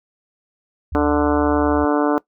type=tone; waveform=sine; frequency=75 Hz; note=D2; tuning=37 cents sharp; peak=-25 dBFS; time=0.92-1.85 s; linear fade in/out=5 ms
type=harmonic tone; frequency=147.4 Hz; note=D3; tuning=7 cents sharp; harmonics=2 / 3 / 4 / 5 / 6 / 7 / 8 / 9 / 10; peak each=-17 / -21 / -23 / -25 / -27 / -28 / -29 / -30 / -31 dBFS; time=0.95-2.18 s; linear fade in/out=0 ms
effects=noise-tail reverb RT60 0.1 s tail -21 dB re dry